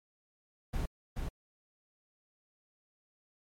brown noise with echo, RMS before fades -33 dBFS, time 0.73-0.86 s, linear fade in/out 10 ms, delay 430 ms, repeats 1, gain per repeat -3 dB, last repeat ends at 1.29 s, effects MP3 64 kbps

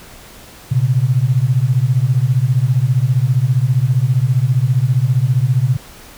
sine beating tone pair, 119.8 / 134.8 Hz, A#2 / C#3, +48 / -48 cents, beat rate 15 Hz, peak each -14 dBFS, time 0.71-5.77 s, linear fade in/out 10 ms, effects pink hiss -39 dBFS RMS until 6.17 s

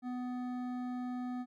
sine tone with hard clipping, 249 Hz, B3, 14 cents sharp, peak -38 dBFS, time 0.02-1.46 s, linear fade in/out 50 ms, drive 11 dB, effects none

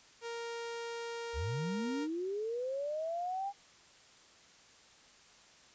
sawtooth tone, 466.2 Hz, A#4, in tune, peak -35 dBFS, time 0.21-2.08 s, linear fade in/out 50 ms
sine linear sweep, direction up, 57.6 to 811 Hz, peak -34 dBFS, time 1.33-3.53 s, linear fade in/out 50 ms
effects white hiss -60 dBFS RMS until 5.74 s + resampled to 16000 Hz

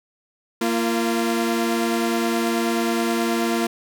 sawtooth tone pair together, 231.8 / 343 Hz, A#3 / F4, -10 / -31 cents, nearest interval perfect fifth, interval 679 cents, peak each -18 / -19 dBFS, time 0.61-3.67 s, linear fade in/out 5 ms, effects none

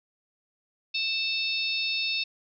harmonic tone with a mistuned harmonic, 880 Hz, A5, in tune, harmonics 3 / 4 / 5 / 6, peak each -29 / -31 / -33 / -35 dBFS, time 0.94-2.24 s, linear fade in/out 10 ms, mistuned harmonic 4, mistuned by +79 cents, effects none

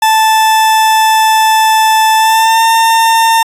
40% pulse tone with pitch glide, 878 to 906.3 Hz, A5 to A#5, -4 to -49 cents, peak -5 dBFS, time 0.02-3.43 s, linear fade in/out 5 ms, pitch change +55 cents, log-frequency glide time 2.16-2.63 s, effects resampled to 32000 Hz

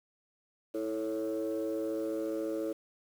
sine chord, A major, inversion second, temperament equal with one note detuned, 326.2 / 440 / 554.4 Hz, E4 / A4 / C#5, -18 / 0 / 0 cents, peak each -33 / -35 / -35 dBFS, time 0.74-2.73 s, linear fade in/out 10 ms, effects tanh soft clip ceiling -27 dBFS + 9-bit

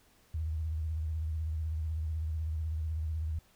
sine tone with vibrato, 79 Hz, D#2, 27 cents sharp, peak -31 dBFS, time 0.34-3.39 s, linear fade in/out 5 ms, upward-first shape sine, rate 16 Hz, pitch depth 76 cents each way, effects pink hiss -65 dBFS RMS until 3.55 s

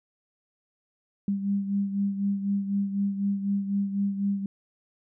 sine beating tone pair, 198.6 / 202.6 Hz, G3 / G#3, +23 / -43 cents, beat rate 4 Hz, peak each -25 / -32 dBFS, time 1.28-4.46 s, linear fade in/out 2 ms, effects none

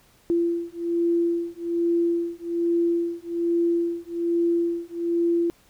sine beating tone pair, 340 / 341.2 Hz, F4 / F4, -46 / -40 cents, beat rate 1.2 Hz, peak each -24 dBFS, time 0.3-5.5 s, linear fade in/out 0 ms, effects pink hiss -58 dBFS RMS until 5.69 s

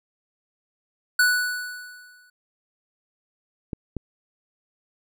square tone with exponential decay, 1480 Hz, F#6, in tune, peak -15 dBFS, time 1.19-2.3 s, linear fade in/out 5 ms, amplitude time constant 240 ms
clicks, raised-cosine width 3 ms, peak -16 dBFS, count 2, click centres 3.732 / 3.967 s
effects none

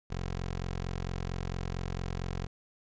15% pulse tone, 44.41 Hz, F1, 30 cents sharp, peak -27 dBFS, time 0.1-2.47 s, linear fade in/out 10 ms, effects resampled to 16000 Hz

